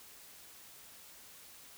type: silence
effects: white hiss -55 dBFS RMS until 1.77 s